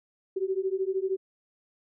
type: beating tone pair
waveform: sine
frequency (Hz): 375.1 / 388.1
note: F#4 / G4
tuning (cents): +24 / -17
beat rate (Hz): 13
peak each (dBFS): -29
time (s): 0.36-1.17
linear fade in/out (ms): 10
effects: none